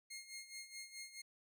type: tone with tremolo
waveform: 15% pulse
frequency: 2139 Hz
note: C7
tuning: 38 cents sharp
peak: -40 dBFS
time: 0.1-1.22 s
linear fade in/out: 10 ms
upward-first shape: sine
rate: 4.7 Hz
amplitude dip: 75%
effects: none